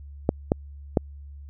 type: clicks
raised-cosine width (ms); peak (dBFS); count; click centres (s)
2; -5; 3; 0.291 / 0.519 / 0.972
effects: added 71 Hz sine -39 dBFS peak until 1.49 s